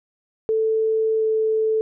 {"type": "tone with pitch glide", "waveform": "sine", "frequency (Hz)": [441.3, 438.8], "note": ["A4", "A4"], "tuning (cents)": [5, -5], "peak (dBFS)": -17, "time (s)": [0.49, 1.81], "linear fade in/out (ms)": 0, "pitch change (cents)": -10, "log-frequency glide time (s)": [1.18, 1.23], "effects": []}